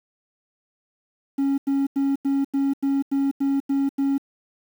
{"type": "tone bursts", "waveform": "triangle", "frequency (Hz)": 275.8, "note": "C#4", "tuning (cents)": -9, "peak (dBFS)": -16, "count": 10, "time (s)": [1.38, 4.181], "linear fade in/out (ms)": 10, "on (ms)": 200, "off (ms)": 89, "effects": ["tanh soft clip ceiling -12 dBFS", "8-bit"]}